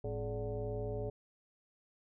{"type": "tone with frequency modulation", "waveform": "sine", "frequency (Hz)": 266.6, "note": "C4", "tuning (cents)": 33, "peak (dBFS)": -35, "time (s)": [0.04, 1.1], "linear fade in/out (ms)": 5, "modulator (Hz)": 157, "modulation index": 2.1, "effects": []}